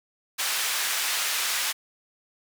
pink band-pass noise, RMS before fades -27 dBFS, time 0.38-1.73 s, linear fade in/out 20 ms, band 1500 to 16000 Hz, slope 12 dB/octave, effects none

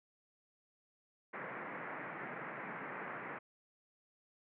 white band-pass noise, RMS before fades -45 dBFS, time 1.33-3.39 s, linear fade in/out 10 ms, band 130 to 2100 Hz, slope 48 dB/octave, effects none

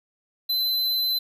square tone, 4046 Hz, B7, 41 cents sharp, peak -22 dBFS, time 0.49-1.19 s, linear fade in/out 10 ms, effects none

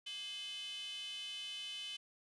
square tone with high-pass filter, 233.1 Hz, A#3, in tune, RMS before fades -45 dBFS, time 0.06-1.97 s, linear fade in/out 10 ms, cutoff 3000 Hz, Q 8.1, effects resampled to 24000 Hz

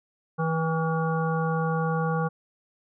harmonic tone with a mistuned harmonic, 162.1 Hz, E3, 29 cents flat, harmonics 1 / 3 / 5 / 7 / 9, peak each -25 / -30 / -32 / -33 / -35 dBFS, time 0.38-2.29 s, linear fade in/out 20 ms, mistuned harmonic 9, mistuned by -44 cents, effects none

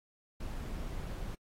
brown noise, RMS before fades -39 dBFS, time 0.4-1.35 s, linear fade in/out 5 ms, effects AAC 48 kbps

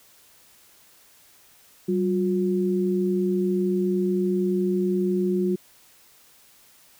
sine tone pair together, 191.1 / 359.1 Hz, G3 / F4, -44 / +48 cents, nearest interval major seventh, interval 1092 cents, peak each -23 / -23 dBFS, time 1.88-5.56 s, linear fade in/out 10 ms, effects white hiss -55 dBFS RMS until 6.99 s

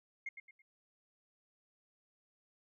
sine tone with echo, 2137 Hz, C7, 36 cents sharp, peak -37 dBFS, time 0.26-0.29 s, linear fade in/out 5 ms, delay 110 ms, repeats 3, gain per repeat -9 dB, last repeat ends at 0.62 s, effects tanh soft clip ceiling -33 dBFS

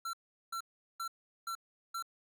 square tone bursts, 1353 Hz, E6, 45 cents sharp, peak -37 dBFS, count 5, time 0.05-2.025 s, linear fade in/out 5 ms, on 83 ms, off 390 ms, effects none

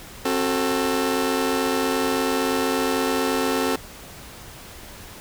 sawtooth chord, F# diminished, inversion second, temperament just, 266.4 / 370 / 444 Hz, C4 / F#4 / A4, +31 / 0 / +16 cents, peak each -20 / -23 / -21 dBFS, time 0.25-3.76 s, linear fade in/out 5 ms, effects pink hiss -41 dBFS RMS until 5.2 s

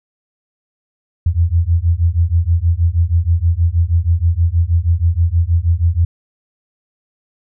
sine beating tone pair, 81.8 / 88.1 Hz, E2 / F2, -13 / +16 cents, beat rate 6.3 Hz, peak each -14 dBFS, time 1.26-6.05 s, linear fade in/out 5 ms, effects none

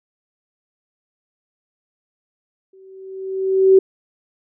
sine tone with exponential growth, 382 Hz, G4, 45 cents flat, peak -5 dBFS, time 2.73-3.79 s, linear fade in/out 5 ms, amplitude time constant 230 ms, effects none

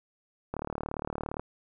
click train, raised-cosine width 1 ms, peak -19 dBFS, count 33, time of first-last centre 0.54-1.396 s, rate 37.4 Hz, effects none

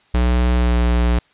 square tone with pitch glide, 61 to 59.61 Hz, B1 to A#1, -21 to +39 cents, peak -14 dBFS, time 0.14-1.19 s, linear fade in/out 5 ms, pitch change -40 cents, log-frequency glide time 0.53-0.77 s, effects white hiss -56 dBFS RMS until 1.33 s + resampled to 8000 Hz

